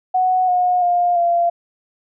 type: tone with pitch steps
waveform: sine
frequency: 740 / 722.7 / 705.8 / 689.2 Hz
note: F#5 / F#5 / F5 / F5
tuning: 0 / -41 / +18 / -23 cents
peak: -13 dBFS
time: 0.14-1.5 s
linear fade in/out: 10 ms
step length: 340 ms
effects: none